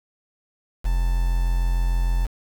triangle tone with quantisation, 43.31 Hz, F1, 14 cents flat, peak -16 dBFS, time 0.84-2.27 s, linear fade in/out 20 ms, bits 6, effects none

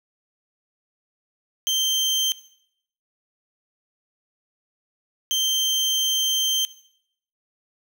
30% pulse tone pair in turn, 3136 / 3136 Hz, G7 / G7, 0 / 0 cents, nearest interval unison, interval 0 cents, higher neither, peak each -17 dBFS, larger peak neither, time 1.67-2.32 / 5.31-6.65 s, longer second, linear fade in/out 0 ms, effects noise-tail reverb RT60 0.7 s tail -17 dB re dry

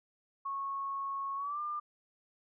sine tone with pitch glide, 1100 to 1199.6 Hz, C#6 to D6, -14 to +36 cents, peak -34 dBFS, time 0.45-1.8 s, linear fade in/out 10 ms, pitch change +150 cents, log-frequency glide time 1.36-1.61 s, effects none

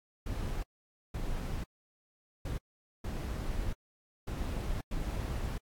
brown noise bursts at uneven times, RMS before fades -35 dBFS, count 6, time 0.26-0.63 / 1.14-1.64 / 2.45-2.58 / 3.04-3.73 / 4.27-4.81 / 4.91-5.58 s, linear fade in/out 5 ms, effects AAC 64 kbps

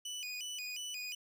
25% pulse tone with vibrato, 2712 Hz, E7, 49 cents sharp, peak -36 dBFS, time 0.05-1.15 s, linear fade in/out 5 ms, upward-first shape square, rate 2.8 Hz, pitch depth 160 cents each way, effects none

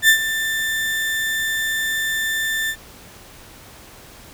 35% pulse tone with ADSR envelope, 1779 Hz, A6, 19 cents sharp, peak -6 dBFS, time 0.02-2.76 s, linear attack 67 ms, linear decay 87 ms, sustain -12 dB, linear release 67 ms, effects pink hiss -43 dBFS RMS until 4.33 s

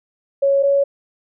sine tone pair in turn, 554 / 558.8 Hz, C#5 / C#5, -1 / +14 cents, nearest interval unison, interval 15 cents, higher second, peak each -12 dBFS, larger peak neither, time 0.42-0.63 / 0.63-0.84 s, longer neither, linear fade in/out 10 ms, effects none

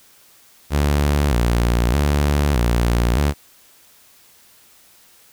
sawtooth tone with vibrato, 65.41 Hz, C2, in tune, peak -11 dBFS, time 0.7-3.34 s, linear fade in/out 50 ms, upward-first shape square, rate 0.81 Hz, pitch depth 180 cents each way, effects white hiss -51 dBFS RMS until 5.32 s

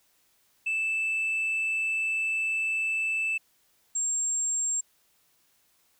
sine tone pair in turn, 2637 / 7459 Hz, E7 / A#8, 0 / 0 cents, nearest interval octave + tritone, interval 1800 cents, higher second, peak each -23 dBFS, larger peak neither, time 0.66-3.38 / 3.95-4.81 s, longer first, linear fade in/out 10 ms, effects tanh soft clip ceiling -24 dBFS + white hiss -67 dBFS RMS until 5.99 s

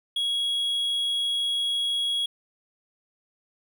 triangle tone, 3322 Hz, G#7, in tune, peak -22 dBFS, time 0.16-2.26 s, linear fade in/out 5 ms, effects none

